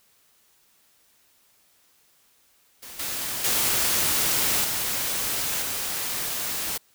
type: noise with level steps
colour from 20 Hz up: white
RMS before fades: -41 / -30 / -23 / -27 / -29 dBFS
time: 2.82-6.78 s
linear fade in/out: 10 ms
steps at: 2.99 / 3.44 / 4.64 / 5.62 s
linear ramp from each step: 5 ms
effects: white hiss -62 dBFS RMS until 6.94 s